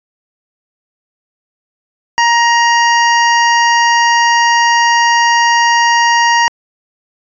25% pulse tone, 940 Hz, A#5, 14 cents sharp, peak -4 dBFS, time 2.18-6.48 s, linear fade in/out 0 ms, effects resampled to 16000 Hz

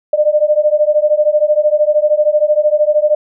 sine beating tone pair, 596 / 609 Hz, D5 / D#5, +25 / -37 cents, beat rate 13 Hz, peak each -12 dBFS, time 0.13-3.15 s, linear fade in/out 5 ms, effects none

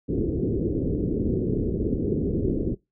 white low-pass noise, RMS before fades -25 dBFS, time 0.08-2.75 s, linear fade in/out 20 ms, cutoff 430 Hz, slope 48 dB/octave, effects noise-tail reverb RT60 0.2 s tail -21 dB re dry

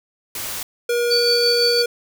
white noise, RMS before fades -28 dBFS, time 0.35-0.63 s, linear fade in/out 2 ms
square tone, 477.7 Hz, A#4, 42 cents sharp, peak -18 dBFS, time 0.89-1.86 s, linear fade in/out 5 ms
sine tone with tremolo, 4537 Hz, C#8, 39 cents sharp, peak -15 dBFS, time 1.1-1.83 s, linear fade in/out 20 ms, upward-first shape sine, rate 5.9 Hz, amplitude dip 40%
effects none

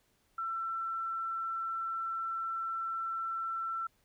sine tone, 1342 Hz, E6, 31 cents sharp, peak -33 dBFS, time 0.38-3.87 s, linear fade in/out 5 ms, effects pink hiss -72 dBFS RMS until 4.04 s

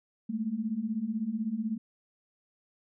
sine beating tone pair, 208.8 / 224.8 Hz, G#3 / A3, +10 / +37 cents, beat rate 16 Hz, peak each -34 / -31 dBFS, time 0.29-1.78 s, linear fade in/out 10 ms, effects none

